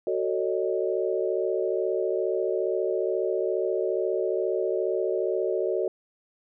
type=chord; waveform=sine; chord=D# half-diminished seventh; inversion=first; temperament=just; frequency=373.4 / 448 / 560 / 622.3 Hz; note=F#4 / A4 / C#5 / D#5; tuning=+16 / +31 / +18 / 0 cents; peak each=-27 / -29 / -31 / -31 dBFS; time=0.07-5.88 s; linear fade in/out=2 ms; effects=none